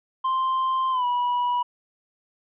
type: tone with pitch glide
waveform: triangle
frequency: 1046.5 to 976.4 Hz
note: C6 to B5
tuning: 0 to -20 cents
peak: -19 dBFS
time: 0.24-1.63 s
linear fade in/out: 10 ms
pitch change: -120 cents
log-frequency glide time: 0.91-1.05 s
effects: resampled to 8000 Hz